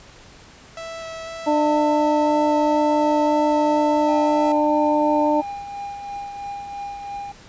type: tone with vibrato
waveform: sawtooth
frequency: 656 Hz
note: E5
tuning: 9 cents flat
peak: -27 dBFS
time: 0.77-4.52 s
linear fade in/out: 2 ms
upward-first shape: square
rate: 2 Hz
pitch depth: 8 cents each way
type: harmonic tone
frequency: 299.5 Hz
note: D4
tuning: 34 cents sharp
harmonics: 1 / 2 / 3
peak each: -20 / -20 / -20 dBFS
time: 1.46-5.42 s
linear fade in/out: 20 ms
type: tone with tremolo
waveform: triangle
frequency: 806 Hz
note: G5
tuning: 48 cents sharp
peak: -25 dBFS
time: 4.08-7.32 s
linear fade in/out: 5 ms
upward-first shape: triangle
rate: 3 Hz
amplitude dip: 45%
effects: pink hiss -46 dBFS RMS until 7.48 s + resampled to 16000 Hz